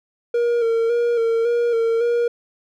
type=tone with vibrato; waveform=triangle; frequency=465.7 Hz; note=A#4; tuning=2 cents flat; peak=-14 dBFS; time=0.34-2.28 s; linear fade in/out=5 ms; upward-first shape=square; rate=1.8 Hz; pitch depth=32 cents each way; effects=none